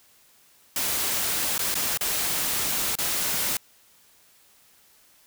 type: noise with dropouts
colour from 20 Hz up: white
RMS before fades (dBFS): -26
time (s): 0.76-3.57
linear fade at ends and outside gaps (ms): 2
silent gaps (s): 1.58-1.591 / 1.743-1.753 / 1.974-2.009 / 2.954-2.986
effects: white hiss -58 dBFS RMS until 5.26 s